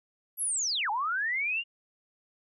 sine linear two-way sweep, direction down then up, 11800 to 794 to 2867 Hz, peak -27 dBFS, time 0.37-1.64 s, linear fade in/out 50 ms, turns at 0.9 s, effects none

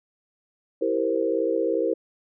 sine chord, C dominant seventh, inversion first, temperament equal, 329.6 / 392 / 466.2 / 523.3 Hz, E4 / G4 / Bb4 / C5, 0 / 0 / 0 / 0 cents, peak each -27 / -28 / -25 / -27 dBFS, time 0.81-1.94 s, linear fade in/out 10 ms, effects none

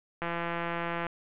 click train, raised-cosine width 0.5 ms, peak -18 dBFS, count 145, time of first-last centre 0.22-1.067 s, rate 170 Hz, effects resampled to 8000 Hz + 9-bit

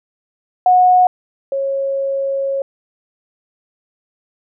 sine tone pair in turn, 730 / 546.9 Hz, F#5 / C#5, -24 / -23 cents, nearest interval perfect fourth, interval 499 cents, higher first, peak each -7 / -16 dBFS, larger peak first, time 0.66-1.07 / 1.52-2.62 s, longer second, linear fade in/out 2 ms, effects none

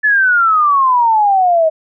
sine exponential sweep, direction down, 1745 to 625 Hz, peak -8 dBFS, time 0.03-1.7 s, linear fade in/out 20 ms, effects none

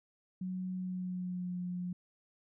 sine tone with pitch glide, 184.6 to 178.93 Hz, F#3 to F3, -4 to +42 cents, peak -35 dBFS, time 0.41-1.93 s, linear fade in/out 5 ms, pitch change -54 cents, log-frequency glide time 0.75-1.58 s, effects none

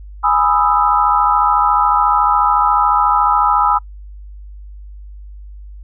sine chord, E major seventh, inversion first, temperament equal, 830.6 / 987.8 / 1244.5 / 1318.5 Hz, G#5 / B5 / D#6 / E6, 0 / 0 / 0 / 0 cents, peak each -16 dBFS, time 0.23-3.79 s, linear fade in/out 20 ms, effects noise-tail reverb RT60 0.1 s tail -26 dB re dry + added 50 Hz sine -31 dBFS peak until 5.83 s

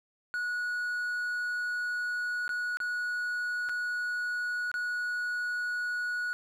triangle tone with dropouts, 1461 Hz, F#6, 22 cents flat, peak -28 dBFS, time 0.34-6.33 s, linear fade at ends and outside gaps 0 ms, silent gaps 2.479-2.492 / 2.771-2.802 / 3.689-3.694 / 4.715-4.741 s, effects none

